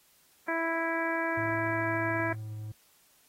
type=harmonic tone; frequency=329.6 Hz; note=E4; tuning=in tune; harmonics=1 / 2 / 3 / 4 / 5 / 6 / 7; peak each=-34 / -34 / -35 / -41 / -33 / -39 / -40 dBFS; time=0.48-2.33 s; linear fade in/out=5 ms
type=tone with pitch glide; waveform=triangle; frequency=109.8 to 107.48 Hz; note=A2 to A2; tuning=-3 to -40 cents; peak=-34 dBFS; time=1.37-2.72 s; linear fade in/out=5 ms; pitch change=-37 cents; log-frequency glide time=2.26-2.53 s
effects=white hiss -64 dBFS RMS until 3.28 s + AAC 48 kbps